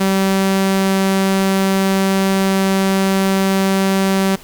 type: tone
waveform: sawtooth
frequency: 192.9 Hz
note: G3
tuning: 28 cents flat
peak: -9 dBFS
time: 0-4.36 s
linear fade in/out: 10 ms
effects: pink hiss -40 dBFS RMS until 4.43 s